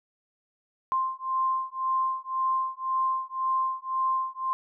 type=beating tone pair; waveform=sine; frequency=1048 / 1049.9 Hz; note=C6 / C6; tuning=+2 / +6 cents; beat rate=1.9 Hz; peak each=-28 dBFS; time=0.92-4.53 s; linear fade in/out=0 ms; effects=none